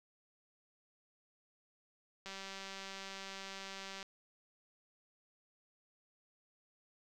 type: click train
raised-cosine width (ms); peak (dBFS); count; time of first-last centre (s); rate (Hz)
0.2; -29; 344; 2.26-4.028; 194
effects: none